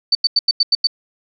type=tone bursts; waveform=sine; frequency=4559 Hz; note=C#8; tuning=48 cents sharp; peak=-10 dBFS; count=7; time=0.12-0.871 s; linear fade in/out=5 ms; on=31 ms; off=89 ms; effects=none